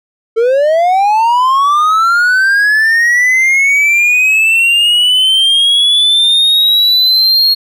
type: linear sweep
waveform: triangle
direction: up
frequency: 440 to 4297 Hz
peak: -5 dBFS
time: 0.36-7.55 s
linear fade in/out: 20 ms
effects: none